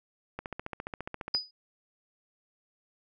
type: click train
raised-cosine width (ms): 0.5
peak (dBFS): -21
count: 15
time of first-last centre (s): 0.39-1.349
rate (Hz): 14.6
type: tone with exponential decay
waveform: sine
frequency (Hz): 4960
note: D#8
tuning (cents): -6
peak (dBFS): -22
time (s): 1.34-1.51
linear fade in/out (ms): 5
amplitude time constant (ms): 36
effects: none